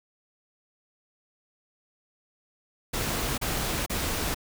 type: noise bursts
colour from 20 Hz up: pink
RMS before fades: -29 dBFS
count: 3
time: 2.93-4.346 s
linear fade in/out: 10 ms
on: 450 ms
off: 33 ms
effects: none